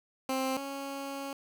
15% pulse tone pair in turn, 263.5 / 276 Hz, C4 / C#4, +12 / -7 cents, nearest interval minor second, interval 81 cents, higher second, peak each -23 / -30 dBFS, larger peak first, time 0.29-0.57 / 0.57-1.33 s, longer second, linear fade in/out 2 ms, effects none

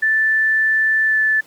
sine tone with pitch glide, 1760 to 1747.8 Hz, A6 to A6, 0 to -12 cents, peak -13 dBFS, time 0.02-1.41 s, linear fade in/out 10 ms, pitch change -12 cents, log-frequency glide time 1.05-1.18 s, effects pink hiss -49 dBFS RMS until 1.46 s + high-pass 200 Hz 12 dB/octave

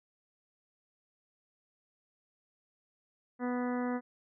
harmonic tone, 246.9 Hz, B3, in tune, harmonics 1 / 2 / 3 / 4 / 5 / 6 / 7 / 8, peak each -32 / -38 / -42 / -44 / -46 / -48 / -49 / -50 dBFS, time 3.39-4.01 s, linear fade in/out 50 ms, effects none

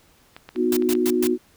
clicks, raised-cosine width 0.3 ms, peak -22 dBFS, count 6, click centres 0.365 / 0.49 / 0.56 / 0.763 / 0.823 / 0.952 s
sine chord, B major, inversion none, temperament equal with one note detuned, 246.9 / 311.1 / 363.4 Hz, B3 / D#4 / F#4, 0 / 0 / -31 cents, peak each -23 / -25 / -20 dBFS, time 0.55-1.38 s, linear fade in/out 50 ms
white noise bursts, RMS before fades -28 dBFS, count 4, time 0.72-1.272 s, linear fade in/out 2 ms, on 48 ms, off 120 ms
effects pink hiss -57 dBFS RMS until 1.56 s

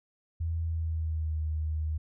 sine tone with pitch glide, 82.41 to 77.83 Hz, E2 to D#2, 0 to +1 cents, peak -28 dBFS, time 0.4-1.98 s, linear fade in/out 10 ms, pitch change -99 cents, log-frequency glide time 0.62-1.4 s, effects none

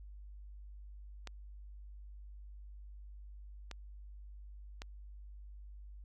clicks, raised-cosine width 0.2 ms, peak -27 dBFS, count 3, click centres 1.273 / 3.713 / 4.819 s, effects added 50 Hz sine -48 dBFS peak until 6.04 s

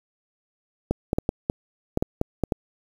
clicks, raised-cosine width 2 ms, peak -8 dBFS, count 10, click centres 0.91 / 1.131 / 1.185 / 1.291 / 1.499 / 1.974 / 2.025 / 2.214 / 2.437 / 2.522 s, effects 7-bit

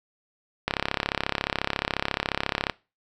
click train, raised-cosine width 0.3 ms, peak -7 dBFS, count 70, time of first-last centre 0.68-2.698 s, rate 34.2 Hz, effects noise-tail reverb RT60 0.3 s tail -22 dB re dry

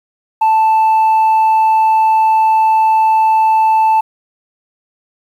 sine tone, 880 Hz, A5, in tune, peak -5 dBFS, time 0.41-4.01 s, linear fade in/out 10 ms, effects tanh soft clip ceiling -7 dBFS + 7-bit

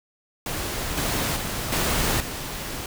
pink noise with level steps, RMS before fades -29 / -25 / -29 / -23 / -32 dBFS, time 0.46-2.86 s, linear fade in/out 2 ms, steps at 0.97 / 1.36 / 1.72 / 2.2 s, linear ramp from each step 5 ms, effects none

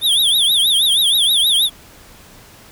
square tone with vibrato, 3487 Hz, A7, 16 cents flat, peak -12 dBFS, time 0.01-1.7 s, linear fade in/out 50 ms, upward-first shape triangle, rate 6.3 Hz, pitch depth 200 cents each way, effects pink hiss -43 dBFS RMS until 2.71 s

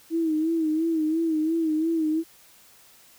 sine tone with vibrato, 320 Hz, D#4, 49 cents sharp, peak -21 dBFS, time 0.1-2.24 s, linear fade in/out 50 ms, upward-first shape sine, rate 2.9 Hz, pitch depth 67 cents each way, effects white hiss -54 dBFS RMS until 3.18 s

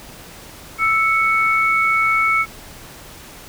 sine tone pair together, 1318.5 / 2217 Hz, E6 / C#7, 0 / 0 cents, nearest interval major sixth, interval 900 cents, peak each -17 / -16 dBFS, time 0.78-2.46 s, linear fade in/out 50 ms, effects pink hiss -39 dBFS RMS until 3.48 s

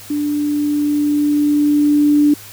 sine tone with level ramp, 294 Hz, D4, 2 cents sharp, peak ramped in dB -16 to -8 dBFS, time 0.1-2.34 s, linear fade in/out 5 ms, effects added 102 Hz sine -43 dBFS peak until 2.52 s + white hiss -37 dBFS RMS until 2.52 s

